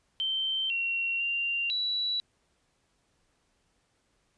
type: tone with pitch steps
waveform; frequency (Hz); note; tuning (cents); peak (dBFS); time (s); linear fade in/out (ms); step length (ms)
sine; 3113 / 2738 / 2775 / 3931; G7 / F7 / F7 / B7; -13 / -35 / -12 / -9; -27; 0.2-2.2; 0; 500
effects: pink hiss -72 dBFS RMS until 4.37 s + resampled to 22050 Hz